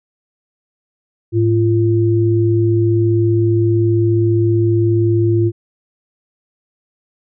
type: tone pair together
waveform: sine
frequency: 108.1 / 343.2 Hz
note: A2 / F4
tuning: -30 / -30 cents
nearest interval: octave + minor sixth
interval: 2000 cents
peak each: -13 / -14 dBFS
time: 1.32-5.52 s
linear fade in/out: 50 ms
effects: none